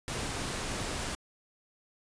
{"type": "noise", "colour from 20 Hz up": "pink", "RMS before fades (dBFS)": -35, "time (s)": [0.08, 1.15], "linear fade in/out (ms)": 0, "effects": ["resampled to 22050 Hz"]}